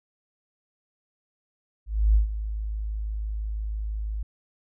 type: tone with ADSR envelope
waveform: sine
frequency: 53 Hz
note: G#1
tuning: 36 cents sharp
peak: -14 dBFS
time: 1.86-4.23 s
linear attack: 290 ms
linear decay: 120 ms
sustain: -13 dB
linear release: 5 ms
effects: none